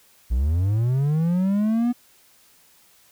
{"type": "linear sweep", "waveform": "triangle", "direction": "up", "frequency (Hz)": [55, 246.6], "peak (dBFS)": -16, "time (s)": [0.3, 1.93], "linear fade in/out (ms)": 20, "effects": ["white hiss -56 dBFS RMS until 3.11 s"]}